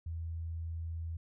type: tone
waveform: sine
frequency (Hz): 82.41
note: E2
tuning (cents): 0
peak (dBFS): -36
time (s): 0.06-1.17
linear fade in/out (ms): 5
effects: none